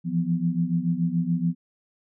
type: tone cluster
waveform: sine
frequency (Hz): 166.8 / 173.8 / 249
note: E3 / F3 / B3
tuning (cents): +21 / -8 / +14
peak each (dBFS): -26 / -24 / -30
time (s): 0.04-1.55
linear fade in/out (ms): 50
effects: none